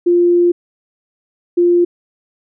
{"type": "tone pair in turn", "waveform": "sine", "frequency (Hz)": [349.2, 349.2], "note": ["F4", "F4"], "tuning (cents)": [0, 0], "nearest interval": "unison", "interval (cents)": 0, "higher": "neither", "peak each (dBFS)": -8, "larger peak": "neither", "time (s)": [[0.06, 0.52], [1.57, 1.85]], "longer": "first", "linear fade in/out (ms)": 10, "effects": []}